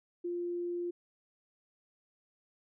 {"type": "tone", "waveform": "sine", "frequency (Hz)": 349.2, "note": "F4", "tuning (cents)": 0, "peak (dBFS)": -33, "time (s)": [0.24, 0.91], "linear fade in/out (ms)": 10, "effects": []}